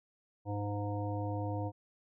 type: harmonic tone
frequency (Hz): 102.7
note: G#2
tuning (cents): -19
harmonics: 1 / 3 / 5 / 7 / 9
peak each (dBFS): -35 / -40 / -42 / -43 / -45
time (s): 0.45-1.72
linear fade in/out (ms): 50
effects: none